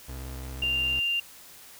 35% pulse tone with vibrato, 65 Hz, C2, 11 cents flat, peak -34 dBFS, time 0.08-1 s, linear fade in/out 10 ms, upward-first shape triangle, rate 17 Hz, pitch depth 62 cents each way
sine tone, 2789 Hz, F7, 3 cents flat, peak -24 dBFS, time 0.62-1.2 s, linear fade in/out 5 ms
clicks, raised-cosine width 2 ms, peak -32 dBFS, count 2, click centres 0.635 / 0.64 s
effects white hiss -49 dBFS RMS until 1.79 s

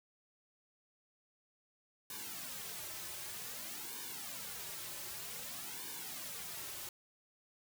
white noise with flanger, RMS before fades -45 dBFS, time 2.1-6.89 s, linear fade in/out 2 ms, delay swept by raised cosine 1.5 to 4.3 ms, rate 0.53 Hz, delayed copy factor -0.95, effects none

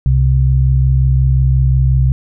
sine tone pair together, 65.5 / 131.1 Hz, C2 / C3, +2 / +4 cents, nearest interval octave, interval 1202 cents, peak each -11 dBFS, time 0.06-2.12 s, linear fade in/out 0 ms, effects none

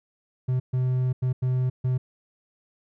triangle tone bursts at uneven times, 127.6 Hz, C3, 43 cents flat, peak -19 dBFS, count 5, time 0.48-0.6 / 0.73-1.13 / 1.22-1.33 / 1.42-1.7 / 1.84-1.98 s, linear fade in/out 10 ms, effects none

